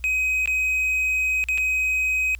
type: tone with dropouts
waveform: triangle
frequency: 2524 Hz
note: D#7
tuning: 24 cents sharp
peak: -18 dBFS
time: 0.04-2.35 s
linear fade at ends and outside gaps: 0 ms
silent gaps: 0.458-0.475 / 1.44-1.486 / 1.576-1.581 s
effects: added 60 Hz sine -37 dBFS peak until 2.39 s + white hiss -59 dBFS RMS until 2.39 s